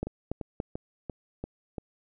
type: two click trains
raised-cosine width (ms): 2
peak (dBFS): -17 / -21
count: 3 / 6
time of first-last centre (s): 0.03-0.601 / 0.07-1.782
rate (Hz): 3.5 / 2.92
effects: none